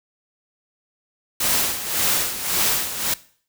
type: noise with tremolo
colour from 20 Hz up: white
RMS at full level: -19 dBFS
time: 1.4-3.14 s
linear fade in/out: 5 ms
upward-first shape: sine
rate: 1.8 Hz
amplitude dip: 70%
effects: noise-tail reverb RT60 0.5 s tail -19 dB re dry

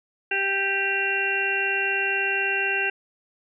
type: harmonic tone with a mistuned harmonic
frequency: 392 Hz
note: G4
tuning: in tune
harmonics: 1 / 2 / 4 / 5 / 6 / 7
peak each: -31 / -33 / -26 / -33 / -34 / -25 dBFS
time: 0.31-2.9 s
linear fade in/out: 5 ms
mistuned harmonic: 6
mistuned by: +30 cents
effects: none

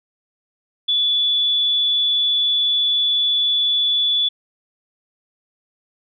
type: tone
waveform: sine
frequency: 3446 Hz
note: A7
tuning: 37 cents flat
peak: -15 dBFS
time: 0.88-4.29 s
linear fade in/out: 10 ms
effects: none

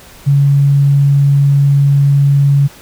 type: tone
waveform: sine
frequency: 140.7 Hz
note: C#3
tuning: 26 cents sharp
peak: -6 dBFS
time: 0.26-2.68 s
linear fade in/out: 20 ms
effects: pink hiss -38 dBFS RMS until 2.81 s

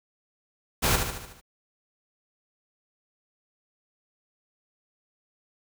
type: noise with echo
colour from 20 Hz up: pink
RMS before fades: -23 dBFS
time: 0.82-0.97 s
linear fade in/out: 20 ms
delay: 74 ms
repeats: 6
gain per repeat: -5 dB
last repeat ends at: 1.414 s
effects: none

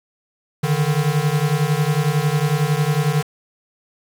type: beating tone pair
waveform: square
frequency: 144.4 / 155.4 Hz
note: D3 / D#3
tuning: -29 / -2 cents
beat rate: 11 Hz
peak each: -20 dBFS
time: 0.63-3.23 s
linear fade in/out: 10 ms
effects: 7-bit

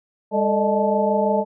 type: tone cluster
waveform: sine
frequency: 204 / 440.4 / 602 / 628 / 870 Hz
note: G#3 / A4 / D5 / D#5 / A5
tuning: -31 / +2 / +43 / +16 / -20 cents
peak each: -23 dBFS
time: 0.31-1.45 s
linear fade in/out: 50 ms
effects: none

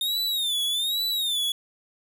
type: tone with vibrato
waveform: 45% pulse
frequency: 3661 Hz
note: A#7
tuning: 32 cents flat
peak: -23 dBFS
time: 0.01-1.52 s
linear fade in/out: 2 ms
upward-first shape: sine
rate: 1.2 Hz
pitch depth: 140 cents each way
effects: none

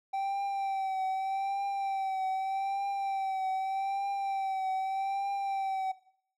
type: tone with vibrato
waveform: triangle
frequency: 777 Hz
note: G5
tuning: 16 cents flat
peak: -27 dBFS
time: 0.13-5.92 s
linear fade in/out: 10 ms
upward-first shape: triangle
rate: 0.82 Hz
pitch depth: 43 cents each way
effects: noise-tail reverb RT60 0.6 s tail -17 dB re dry + MP3 96 kbps

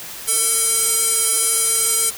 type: tone with band-pass filter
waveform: square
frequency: 450.5 Hz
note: A4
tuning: 41 cents sharp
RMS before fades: -18 dBFS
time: 0.27-2.11 s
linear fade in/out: 20 ms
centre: 9700 Hz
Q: 3.9
effects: white hiss -33 dBFS RMS until 2.17 s

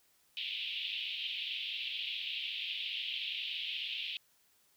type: band-pass noise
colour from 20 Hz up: white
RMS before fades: -39 dBFS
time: 0.37-4.17 s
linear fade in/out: 0 ms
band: 2600 to 3500 Hz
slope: 48 dB/octave
effects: white hiss -70 dBFS RMS until 4.76 s

